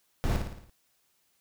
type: noise with echo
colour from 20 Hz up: brown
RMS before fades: -26 dBFS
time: 0.24-0.36 s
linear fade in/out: 0 ms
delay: 56 ms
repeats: 6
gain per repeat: -5 dB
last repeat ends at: 0.696 s
effects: white hiss -71 dBFS RMS until 1.4 s